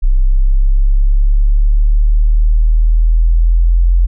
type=exponential sweep; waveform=sine; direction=up; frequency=32.14 to 43.65 Hz; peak=-6 dBFS; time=0.02-4.07 s; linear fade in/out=20 ms; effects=none